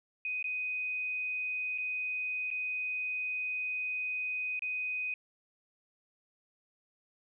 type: tone with dropouts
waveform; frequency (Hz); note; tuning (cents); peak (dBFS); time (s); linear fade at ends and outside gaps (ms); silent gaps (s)
sine; 2500; D#7; +8; -32; 0.25-5.14; 2; 0.427-0.442 / 1.778-1.783 / 2.504-2.512 / 4.593-4.621
effects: none